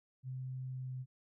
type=tone with pitch glide; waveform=sine; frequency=129.5 to 128.75 Hz; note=C3 to C3; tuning=-17 to -28 cents; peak=-39 dBFS; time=0.23-1.06 s; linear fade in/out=50 ms; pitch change=-11 cents; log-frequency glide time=0.67-0.94 s; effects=none